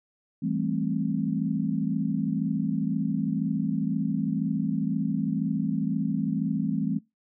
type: chord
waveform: sine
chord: A minor seventh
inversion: second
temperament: just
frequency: 165 / 198 / 220 / 264 Hz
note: E3 / G3 / A3 / C4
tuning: +2 / +18 / 0 / +16 cents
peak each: -30 dBFS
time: 0.42-6.99 s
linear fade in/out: 10 ms
effects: noise-tail reverb RT60 0.2 s tail -22 dB re dry